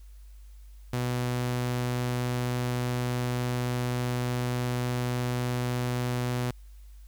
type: tone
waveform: sawtooth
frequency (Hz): 123.47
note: B2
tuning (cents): 0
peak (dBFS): -23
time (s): 0.93-6.51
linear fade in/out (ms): 5
effects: added 50 Hz sine -45 dBFS peak until 7.07 s + white hiss -65 dBFS RMS until 7.07 s

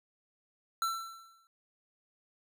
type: tone with exponential decay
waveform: square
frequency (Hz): 1342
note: E6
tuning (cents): +31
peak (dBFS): -28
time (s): 0.82-1.47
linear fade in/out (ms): 1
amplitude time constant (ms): 140
effects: none

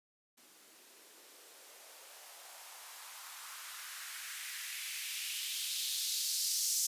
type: noise with band-pass filter sweep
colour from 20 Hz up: violet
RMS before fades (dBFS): -41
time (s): 0.37-6.87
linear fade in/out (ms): 10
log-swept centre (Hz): 250 to 5900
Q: 2.1
effects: resampled to 32000 Hz

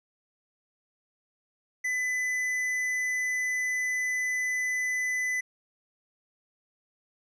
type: tone with tanh clipping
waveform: triangle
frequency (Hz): 2004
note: B6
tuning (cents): +25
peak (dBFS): -28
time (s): 1.84-5.41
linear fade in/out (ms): 10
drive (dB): 13
effects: none

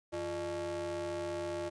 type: ring-modulated tone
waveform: square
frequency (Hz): 128.1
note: C3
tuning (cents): -36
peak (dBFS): -33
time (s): 0.12-1.7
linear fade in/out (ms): 20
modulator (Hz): 475
effects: resampled to 22050 Hz + 12-bit

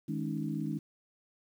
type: harmonic tone with a mistuned harmonic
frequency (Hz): 52.2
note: G#1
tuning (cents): +10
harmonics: 3 / 4 / 5 / 6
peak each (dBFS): -36 / -37 / -38 / -39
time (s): 0.08-0.79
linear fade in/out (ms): 10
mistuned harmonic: 5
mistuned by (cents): +110
effects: 10-bit

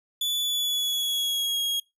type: tone with pitch glide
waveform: 40% pulse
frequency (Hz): 3459 to 3288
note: A7 to G#7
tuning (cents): -30 to -18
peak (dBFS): -23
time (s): 0.21-1.8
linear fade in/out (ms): 5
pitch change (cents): -88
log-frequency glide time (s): 0.4-1.59
effects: noise-tail reverb RT60 0.2 s tail -23 dB re dry

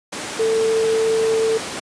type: tone in noise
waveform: sine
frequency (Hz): 446.1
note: A4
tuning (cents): +24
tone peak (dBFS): -15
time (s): 0.39-1.58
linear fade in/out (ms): 10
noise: pink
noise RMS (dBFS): -27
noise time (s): 0.12-1.8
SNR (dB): +9
effects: high-pass 200 Hz 12 dB/octave + resampled to 22050 Hz

